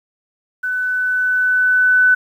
sine tone with level ramp, 1500 Hz, F#6, 23 cents sharp, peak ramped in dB -18 to -8 dBFS, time 0.63-2.15 s, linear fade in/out 10 ms, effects 8-bit

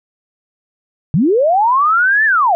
sine linear two-way sweep, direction up then down, 130.81 to 1800 to 644 Hz, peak -9 dBFS, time 1.14-2.55 s, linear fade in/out 0 ms, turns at 2.25 s, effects none

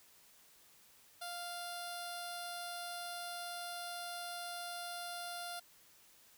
10% pulse tone with notch filter, 698.5 Hz, F5, in tune, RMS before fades -44 dBFS, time 1.21-5.6 s, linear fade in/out 10 ms, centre 2300 Hz, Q 0.98, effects white hiss -64 dBFS RMS until 6.37 s

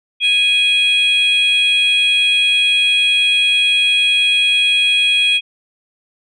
sine tone pair together, 2489 / 3303 Hz, D#7 / G#7, 0 / -10 cents, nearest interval perfect fourth, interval 490 cents, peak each -12 dBFS, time 0.2-5.41 s, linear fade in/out 50 ms, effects tanh soft clip ceiling -7 dBFS

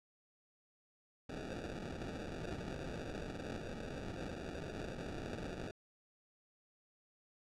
white noise with sample-and-hold, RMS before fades -44 dBFS, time 1.29-5.71 s, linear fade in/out 5 ms, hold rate 1050 Hz, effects low-pass 6000 Hz 12 dB/octave

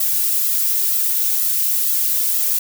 violet noise with flanger, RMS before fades -18 dBFS, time 0-2.59 s, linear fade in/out 5 ms, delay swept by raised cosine 1.5 to 3 ms, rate 2.1 Hz, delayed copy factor +0.9, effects none

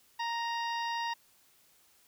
harmonic tone with a mistuned harmonic, 932.3 Hz, A#5, in tune, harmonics 1 / 2 / 3 / 4 / 5 / 6, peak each -33 / -39 / -43 / -45 / -47 / -49 dBFS, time 0.19-1.14 s, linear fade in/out 10 ms, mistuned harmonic 5, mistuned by +58 cents, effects white hiss -65 dBFS RMS until 2.07 s

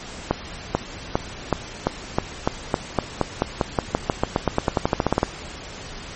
accelerating click train, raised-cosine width 1 ms, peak -3 dBFS, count 28, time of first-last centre 0.31-5.231 s, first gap 440 ms, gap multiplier 0.92, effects pink hiss -36 dBFS RMS until 6.15 s + MP3 32 kbps

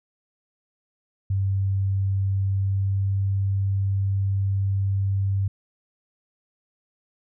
sine tone with pitch glide, 97.3 to 97.92 Hz, G2 to G2, -12 to -1 cents, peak -20 dBFS, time 1.3-5.48 s, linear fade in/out 5 ms, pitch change +11 cents, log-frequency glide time 2.47-3.1 s, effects none

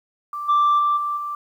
sine tone with level steps, 1174.7 Hz, D6, in tune, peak -26 / -12 / -15 / -21 / -25 dBFS, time 0.33-1.35 s, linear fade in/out 2 ms, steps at 0.48 / 0.78 / 0.96 / 1.16 s, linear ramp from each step 20 ms, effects tanh soft clip ceiling -12 dBFS + 9-bit

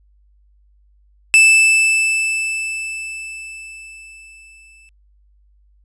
45% pulse tone with exponential decay, 2637 Hz, E7, in tune, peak -6 dBFS, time 1.34-4.89 s, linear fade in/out 0 ms, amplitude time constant 770 ms, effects added 50 Hz sine -51 dBFS peak until 5.84 s + resampled to 24000 Hz

